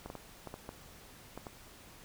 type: clicks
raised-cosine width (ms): 1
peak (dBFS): -28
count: 8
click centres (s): 0.06 / 0.101 / 0.153 / 0.473 / 0.541 / 0.691 / 1.376 / 1.468
effects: pink hiss -55 dBFS RMS until 2.04 s